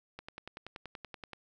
click train, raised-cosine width 0.3 ms, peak -27 dBFS, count 13, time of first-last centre 0.19-1.333 s, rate 10.5 Hz, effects none

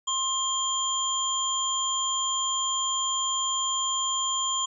sine tone cluster, 1060 / 3200 / 7040 Hz, C6 / G7 / A8, +22 / +35 / 0 cents, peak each -29 dBFS, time 0.07-4.66 s, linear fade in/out 10 ms, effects none

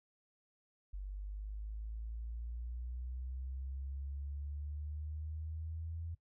sine linear sweep, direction up, 47.67 to 83.5 Hz, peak -40 dBFS, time 0.93-6.15 s, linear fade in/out 10 ms, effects noise-tail reverb RT60 0.1 s tail -17 dB re dry

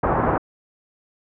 white low-pass noise, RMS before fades -20 dBFS, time 0.03-0.38 s, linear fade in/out 5 ms, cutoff 1200 Hz, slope 24 dB/octave, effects low-pass 2000 Hz 12 dB/octave

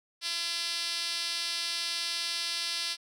5% pulse tone with band-pass filter, 339.4 Hz, F4, 49 cents flat, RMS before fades -33 dBFS, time 0.21-2.97 s, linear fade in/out 50 ms, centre 5400 Hz, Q 2.3, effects none

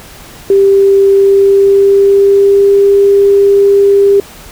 sine tone with pitch glide, 393.6 to 399.1 Hz, G4 to G4, +7 to +31 cents, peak -3 dBFS, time 0.5-4.2 s, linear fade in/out 2 ms, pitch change +24 cents, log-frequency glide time 1.11-2.83 s, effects pink hiss -33 dBFS RMS until 4.51 s

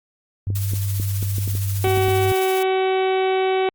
sine tone, 99 Hz, G2, 18 cents sharp, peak -20 dBFS, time 0.47-2.32 s, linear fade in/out 0 ms
clicks, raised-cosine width 3 ms, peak -18 dBFS, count 10, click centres 0.503 / 0.735 / 0.999 / 1.228 / 1.383 / 1.477 / 1.552 / 1.873 / 1.975 / 2.083 s
blue noise with tremolo, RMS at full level -30 dBFS, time 0.55-2.63 s, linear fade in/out 5 ms, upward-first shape sine, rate 15 Hz, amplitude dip 45%
harmonic tone, 378.3 Hz, F#4, 38 cents sharp, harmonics 1 / 2 / 3 / 4 / 5 / 6 / 7 / 8 / 9 / 10, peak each -18 / -23 / -34 / -35 / -39 / -31 / -37 / -36 / -41 / -39 dBFS, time 1.84-3.69 s, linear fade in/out 2 ms
effects Opus 48 kbps

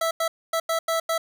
25% pulse tone bursts at uneven times, 657 Hz, E5, 6 cents flat, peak -18 dBFS, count 6, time 0.01-0.11 / 0.2-0.28 / 0.53-0.6 / 0.69-0.79 / 0.88-1 / 1.09-1.18 s, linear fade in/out 5 ms, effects none

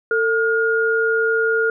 sine tone pair together, 448.6 / 1424.2 Hz, A4 / F6, +34 / +33 cents, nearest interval octave + minor sixth, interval 1999 cents, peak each -18 dBFS, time 0.11-1.7 s, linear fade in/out 2 ms, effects none

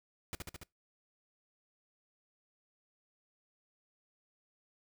pink noise with echo, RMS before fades -40 dBFS, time 0.33-0.35 s, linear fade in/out 0 ms, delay 71 ms, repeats 4, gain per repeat -2 dB, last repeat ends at 0.634 s, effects noise-tail reverb RT60 0.2 s tail -23 dB re dry

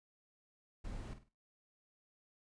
brown noise with echo, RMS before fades -44 dBFS, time 0.84-1.14 s, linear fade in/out 10 ms, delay 50 ms, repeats 3, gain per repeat -10 dB, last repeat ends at 1.29 s, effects noise-tail reverb RT60 0.3 s tail -20 dB re dry + resampled to 22050 Hz

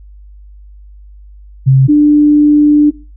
sine tone pair in turn, 133.4 / 296.2 Hz, C3 / D4, +34 / +15 cents, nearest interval octave + major second, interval 1381 cents, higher second, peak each -3 dBFS, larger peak neither, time 1.66-1.88 / 1.88-2.91 s, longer second, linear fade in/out 20 ms, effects noise-tail reverb RT60 0.3 s tail -19 dB re dry + added 50 Hz sine -33 dBFS peak until 3.16 s

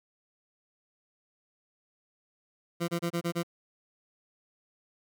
20% pulse tone bursts, 170.8 Hz, F3, 38 cents flat, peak -23 dBFS, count 6, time 2.8-3.433 s, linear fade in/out 20 ms, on 83 ms, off 27 ms, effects none

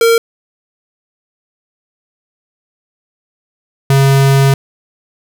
square tone pair in turn, 460.1 / 136.79 Hz, A#4 / C#3, -23 / -23 cents, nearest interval octave + major sixth, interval 2100 cents, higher first, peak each -7 dBFS, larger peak neither, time 0.01-0.18 / 3.9-4.54 s, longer second, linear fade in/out 2 ms, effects none

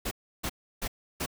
pink noise bursts, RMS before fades -32 dBFS, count 4, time 0.05-1.262 s, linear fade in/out 10 ms, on 63 ms, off 320 ms, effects none

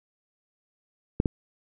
clicks, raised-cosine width 3 ms, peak -8 / -11 dBFS, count 2, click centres 1.201 / 1.258 s, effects none

